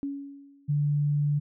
sine tone with exponential decay, 280 Hz, C#4, 18 cents sharp, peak -27 dBFS, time 0.03-0.86 s, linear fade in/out 0 ms, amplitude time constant 180 ms
sine tone, 146.2 Hz, D3, 7 cents flat, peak -22 dBFS, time 0.68-1.4 s, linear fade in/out 20 ms
effects none

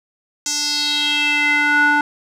square tone with band-pass filter sweep, 293.7 Hz, D4, in tune, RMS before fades -17 dBFS, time 0.46-2.01 s, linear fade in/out 2 ms, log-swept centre 6400 to 1200 Hz, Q 4.1, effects none

